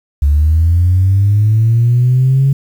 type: linear sweep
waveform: sine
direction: up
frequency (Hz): 70 to 138.59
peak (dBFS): -6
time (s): 0.22-2.53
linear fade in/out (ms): 5
effects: tanh soft clip ceiling -3 dBFS + 7-bit